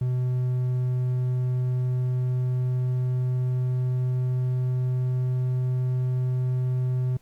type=tone with pitch glide; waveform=triangle; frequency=125.9 to 127 Hz; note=B2 to B2; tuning=+34 to +49 cents; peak=-20 dBFS; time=0.01-7.17 s; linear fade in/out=5 ms; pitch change=+15 cents; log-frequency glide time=0.63-5.65 s; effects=pink hiss -63 dBFS RMS until 7.21 s + Opus 48 kbps